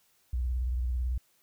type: tone with vibrato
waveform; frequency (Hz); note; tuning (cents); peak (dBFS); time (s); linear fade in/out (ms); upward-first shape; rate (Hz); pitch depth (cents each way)
sine; 61.74; B1; 0; -27; 0.33-1.18; 5; triangle; 18; 160
effects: white hiss -68 dBFS RMS until 1.42 s